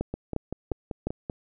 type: two click trains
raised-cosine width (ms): 2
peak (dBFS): -14 / -18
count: 4 / 7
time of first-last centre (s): 0.01-1.07 / 0.14-1.298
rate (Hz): 2.83 / 5.18
effects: none